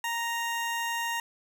20% pulse tone, 932.3 Hz, A#5, in tune, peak -24 dBFS, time 0.04-1.2 s, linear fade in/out 2 ms, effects none

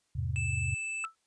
sine chord, E augmented, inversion none, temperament just, 82.41 / 103.01 / 128.76 Hz, E2 / G#2 / B#2, 0 / -14 / -27 cents, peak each -34 dBFS, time 0.15-0.75 s, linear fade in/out 10 ms
square tone, 2634 Hz, E7, 2 cents flat, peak -34 dBFS, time 0.36-1.05 s, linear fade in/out 0 ms
sine tone with exponential decay, 1318.5 Hz, E6, in tune, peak -30 dBFS, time 1.04-1.15 s, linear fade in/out 1 ms, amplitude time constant 23 ms
effects white hiss -75 dBFS RMS until 1.26 s + resampled to 22050 Hz

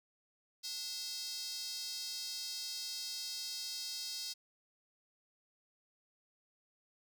square tone with high-pass filter, 292.7 Hz, D4, 6 cents flat, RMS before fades -42 dBFS, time 0.63-4.34 s, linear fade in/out 20 ms, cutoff 4700 Hz, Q 3.8, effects none

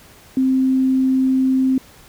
sine tone, 262 Hz, C4, 2 cents sharp, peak -13 dBFS, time 0.37-1.78 s, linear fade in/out 2 ms, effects pink hiss -46 dBFS RMS until 2.08 s

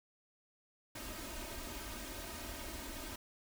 pink noise with comb filter, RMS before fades -45 dBFS, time 0.95-3.16 s, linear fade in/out 5 ms, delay 3.2 ms, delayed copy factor +0.85, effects none

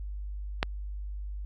click, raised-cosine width 0.3 ms, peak -9 dBFS, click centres 0.629 s, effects added 50 Hz sine -34 dBFS peak until 1.45 s + Opus 48 kbps

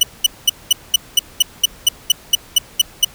sawtooth tone bursts, 2960 Hz, F#7, in tune, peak -4 dBFS, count 14, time 0.01-3.048 s, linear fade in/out 5 ms, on 22 ms, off 210 ms, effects pink hiss -42 dBFS RMS until 3.14 s

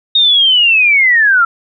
sine linear sweep, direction down, 3729 to 1332 Hz, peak -6 dBFS, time 0.15-1.45 s, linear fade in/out 5 ms, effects none

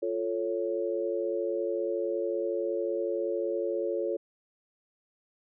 sine chord, F augmented, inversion none, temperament equal, 349.2 / 440 / 554.4 Hz, F4 / A4 / C#5, 0 / 0 / 0 cents, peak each -32 dBFS, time 0.02-4.17 s, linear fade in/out 10 ms, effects none

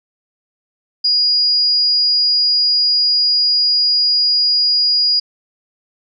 sine tone, 4880 Hz, D#8, 34 cents flat, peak -11 dBFS, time 1.04-5.2 s, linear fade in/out 10 ms, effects none

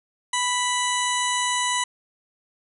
harmonic tone with a mistuned harmonic, 987.8 Hz, B5, in tune, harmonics 1 / 2 / 3 / 4 / 6 / 7 / 8 / 9 / 10, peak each -25 / -28 / -30 / -31 / -33 / -33 / -34 / -35 / -35 dBFS, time 0.33-1.84 s, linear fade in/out 5 ms, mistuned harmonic 6, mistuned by +49 cents, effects none

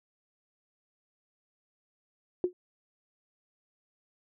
sine tone with exponential decay, 360 Hz, F#4, 47 cents flat, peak -20 dBFS, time 2.44-2.53 s, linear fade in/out 1 ms, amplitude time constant 19 ms, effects none

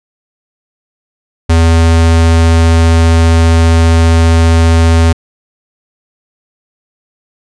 square tone, 82.5 Hz, E2, 2 cents sharp, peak -5 dBFS, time 1.49-5.13 s, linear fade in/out 10 ms, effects resampled to 22050 Hz

